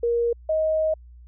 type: tone pair in turn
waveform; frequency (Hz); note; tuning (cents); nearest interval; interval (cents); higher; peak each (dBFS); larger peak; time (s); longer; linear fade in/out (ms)
sine; 471.1 / 628.8; A#4 / D#5; +18 / +18; perfect fourth; 500; second; -19; neither; 0.03-0.33 / 0.49-0.94; second; 5
effects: added 60 Hz sine -43 dBFS peak until 1.27 s